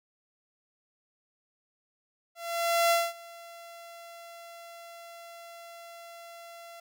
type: tone with ADSR envelope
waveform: sawtooth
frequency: 680 Hz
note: F5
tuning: 46 cents flat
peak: -17 dBFS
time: 2.35-6.8 s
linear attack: 560 ms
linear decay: 220 ms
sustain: -24 dB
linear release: 4 ms
effects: none